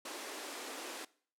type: high-pass noise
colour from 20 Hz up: pink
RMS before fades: -44 dBFS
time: 0.05-1.05 s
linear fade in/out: 5 ms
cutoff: 270 Hz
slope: 48 dB/octave
effects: noise-tail reverb RT60 0.5 s tail -21 dB re dry + low-pass 11000 Hz 12 dB/octave